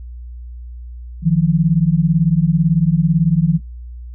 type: beating tone pair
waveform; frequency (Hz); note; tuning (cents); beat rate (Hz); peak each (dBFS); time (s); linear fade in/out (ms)
sine; 155.56 / 173.56; D#3 / F3; 0 / -10; 18; -14; 1.22-3.6; 50
effects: noise-tail reverb RT60 0.2 s tail -26 dB re dry + added 60 Hz sine -29 dBFS peak until 4.14 s